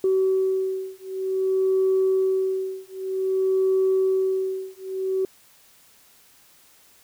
sine beating tone pair, 379.4 / 379.93 Hz, F#4 / F#4, +43 / +46 cents, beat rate 0.53 Hz, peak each -22 / -22 dBFS, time 0.04-5.25 s, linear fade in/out 2 ms, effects tanh soft clip ceiling -13 dBFS + white hiss -55 dBFS RMS until 7.03 s

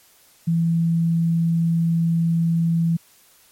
sine tone, 166.5 Hz, E3, 18 cents sharp, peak -16 dBFS, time 0.47-2.97 s, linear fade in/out 10 ms, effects white hiss -54 dBFS RMS until 3.51 s + MP3 64 kbps

